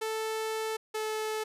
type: tone pair in turn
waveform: sawtooth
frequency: 440 / 433.9 Hz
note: A4 / A4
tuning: 0 / -24 cents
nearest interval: unison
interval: 24 cents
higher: first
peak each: -27 dBFS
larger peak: neither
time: 0.01-0.77 / 0.94-1.44 s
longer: first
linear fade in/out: 10 ms
effects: resampled to 32000 Hz